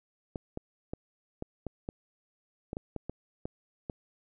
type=clicks; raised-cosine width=2 ms; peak=-22 dBFS; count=12; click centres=0.358 / 0.574 / 0.935 / 1.424 / 1.667 / 1.889 / 2.731 / 2.769 / 2.963 / 3.096 / 3.455 / 3.898 s; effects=none